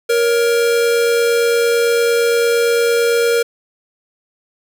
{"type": "tone pair together", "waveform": "square", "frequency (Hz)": [469.2, 558], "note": ["A#4", "C#5"], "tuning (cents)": [11, 11], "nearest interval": "minor third", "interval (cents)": 300, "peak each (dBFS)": [-13, -24], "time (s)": [0.09, 3.43], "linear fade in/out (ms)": 10, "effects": []}